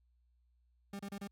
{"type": "tone bursts", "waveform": "40% pulse", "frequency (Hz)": 199.4, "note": "G3", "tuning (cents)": 30, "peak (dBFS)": -40, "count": 4, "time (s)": [0.93, 1.275], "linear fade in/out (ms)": 5, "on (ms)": 63, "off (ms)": 31, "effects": ["added 60 Hz sine -69 dBFS peak until 1.31 s", "AAC 64 kbps"]}